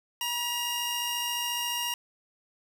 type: tone pair together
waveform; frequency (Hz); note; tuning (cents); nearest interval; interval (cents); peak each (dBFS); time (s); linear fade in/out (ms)
sawtooth; 962.1 / 2832; B5 / F7; -46 / +23; octave + perfect fifth; 1869; -30 / -27; 0.21-1.94; 2
effects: none